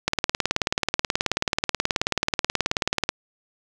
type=click train; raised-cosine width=0.2 ms; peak=-3 dBFS; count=57; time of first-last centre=0.08-3.091 s; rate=18.6 Hz; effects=none